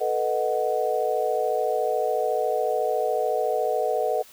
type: chord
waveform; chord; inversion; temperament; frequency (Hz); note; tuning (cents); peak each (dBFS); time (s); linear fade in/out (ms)
sine; B dominant seventh; third; equal; 440 / 493.9 / 622.3 / 740; A4 / B4 / D#5 / F#5; 0 / 0 / 0 / 0; -27; 0-4.23; 20
effects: white hiss -50 dBFS RMS until 4.32 s